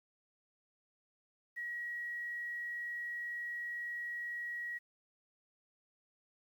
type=tone with quantisation; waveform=sine; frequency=1909 Hz; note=A#6; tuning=41 cents sharp; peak=-38 dBFS; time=1.56-4.79 s; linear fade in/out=20 ms; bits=11; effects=none